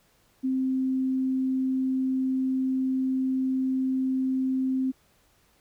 sine tone, 261.6 Hz, C4, in tune, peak -23 dBFS, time 0.43-4.92 s, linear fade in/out 20 ms, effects pink hiss -64 dBFS RMS until 5.6 s

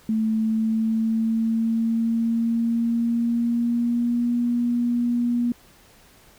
sine tone with pitch glide, 220 to 239.9 Hz, A3 to A#3, 0 to +50 cents, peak -19 dBFS, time 0.09-5.52 s, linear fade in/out 2 ms, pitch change +150 cents, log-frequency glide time 0.33-4.33 s, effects pink hiss -53 dBFS RMS until 6.38 s

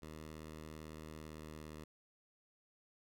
10% pulse tone with pitch glide, 77.9 to 77.01 Hz, D#2 to D#2, +3 to -17 cents, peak -40 dBFS, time 0.02-1.84 s, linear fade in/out 5 ms, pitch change -20 cents, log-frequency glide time 1.09-1.72 s, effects none

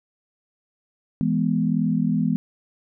sine chord, E major, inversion none, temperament equal, 164.81 / 207.7 / 246.9 Hz, E3 / G#3 / B3, 0 / 0 / 0 cents, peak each -23 dBFS, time 1.21-2.36 s, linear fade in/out 0 ms, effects none

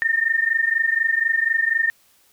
sine tone pair together, 1804.9 / 1829 Hz, A6 / A#6, +44 / -33 cents, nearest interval unison, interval 23 cents, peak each -20 dBFS, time 0.02-1.9 s, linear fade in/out 0 ms, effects white hiss -58 dBFS RMS until 2.32 s

